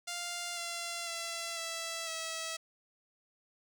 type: tone with pitch steps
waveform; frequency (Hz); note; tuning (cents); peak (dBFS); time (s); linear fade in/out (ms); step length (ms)
5% pulse; 698.5 / 686.1 / 673.9 / 662 / 650.2; F5 / F5 / E5 / E5 / E5; 0 / -31 / +38 / +7 / -24; -25; 0.07-2.57; 10; 500
effects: none